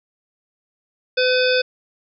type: harmonic tone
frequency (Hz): 506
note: B4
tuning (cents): +42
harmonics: 1 / 3 / 5 / 7 / 9 / 10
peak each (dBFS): -17 / -22 / -24 / -25 / -27 / -27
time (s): 1.17-1.62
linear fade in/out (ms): 10
effects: none